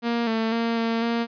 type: tone with pitch steps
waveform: sawtooth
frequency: 234.8 / 223.7 / 230.8 / 228.5 / 233 Hz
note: A#3 / A3 / A#3 / A#3 / A#3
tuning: +13 / +29 / -17 / -34 / -1 cents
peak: -18 dBFS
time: 0.02-1.27 s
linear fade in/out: 50 ms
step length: 250 ms
effects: resampled to 11025 Hz